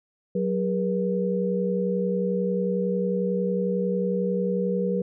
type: tone cluster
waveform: sine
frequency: 186.9 / 409.8 / 480.9 Hz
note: F#3 / G#4 / B4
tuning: +18 / -23 / -46 cents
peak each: -25 / -30 / -26 dBFS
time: 0.35-5.02 s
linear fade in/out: 5 ms
effects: none